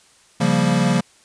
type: chord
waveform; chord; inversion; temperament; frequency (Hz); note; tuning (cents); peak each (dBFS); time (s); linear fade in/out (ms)
square; G half-diminished seventh; second; equal; 138.59 / 174.61 / 196 / 233.1; Db3 / F3 / G3 / Bb3; 0 / 0 / 0 / 0; -23 / -20 / -22 / -22; 0.4-1.01; 10
effects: white hiss -53 dBFS RMS until 1.24 s + resampled to 22050 Hz